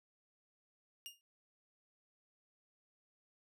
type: tone with exponential decay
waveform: sawtooth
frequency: 2834 Hz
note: F7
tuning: 25 cents sharp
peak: -39 dBFS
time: 1.06-1.21 s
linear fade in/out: 0 ms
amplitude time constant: 32 ms
effects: none